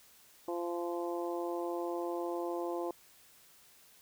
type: harmonic tone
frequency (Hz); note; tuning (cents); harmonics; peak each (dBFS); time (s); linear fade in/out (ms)
172.7; F3; -19; 2 / 3 / 4 / 5 / 6; -36 / -40 / -42 / -44 / -46; 0.48-2.91; 2
effects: white hiss -61 dBFS RMS until 4.01 s